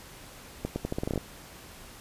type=accelerating click train; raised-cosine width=2 ms; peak=-16 dBFS; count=11; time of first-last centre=0.65-1.177 s; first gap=110 ms; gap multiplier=0.82; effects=pink hiss -48 dBFS RMS until 2 s + resampled to 32000 Hz